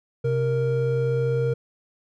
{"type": "tone pair together", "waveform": "triangle", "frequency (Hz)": [130.26, 466.2], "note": ["C3", "A#4"], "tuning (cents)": [-7, 0], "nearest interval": "octave + minor seventh", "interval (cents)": 2207, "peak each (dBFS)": -21, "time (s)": [0.24, 1.54], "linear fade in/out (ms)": 10, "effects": []}